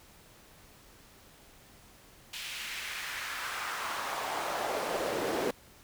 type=noise with high-pass filter sweep; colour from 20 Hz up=brown; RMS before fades=-35 dBFS; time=2.33-5.51 s; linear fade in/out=5 ms; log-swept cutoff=3000 to 370 Hz; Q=1.7; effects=pink hiss -57 dBFS RMS until 5.83 s